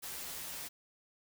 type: noise with comb filter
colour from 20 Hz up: white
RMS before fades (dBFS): -43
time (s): 0.02-0.69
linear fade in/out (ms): 20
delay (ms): 9.3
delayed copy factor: -0.85
effects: none